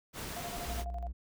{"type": "noise", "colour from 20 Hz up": "pink", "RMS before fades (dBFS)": -41, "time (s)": [0.13, 0.85], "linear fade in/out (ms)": 50}
{"type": "tone with tremolo", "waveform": "sine", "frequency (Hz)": 698, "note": "F5", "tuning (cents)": -1, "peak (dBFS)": -39, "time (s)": [0.36, 1.08], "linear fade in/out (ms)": 5, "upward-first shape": "square", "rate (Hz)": 12, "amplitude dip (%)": 75}
{"type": "tone", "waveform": "triangle", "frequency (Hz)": 60.6, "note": "B1", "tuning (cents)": -32, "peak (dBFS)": -34, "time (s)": [0.67, 1.13], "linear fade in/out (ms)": 20}
{"effects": []}